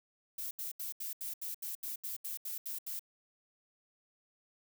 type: noise bursts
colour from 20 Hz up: violet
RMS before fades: -40 dBFS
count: 13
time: 0.38-2.994 s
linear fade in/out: 5 ms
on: 130 ms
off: 77 ms
effects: none